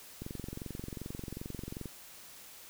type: click train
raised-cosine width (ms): 3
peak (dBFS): -27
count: 38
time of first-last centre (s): 0.22-1.857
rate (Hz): 22.6
effects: white hiss -52 dBFS RMS until 2.69 s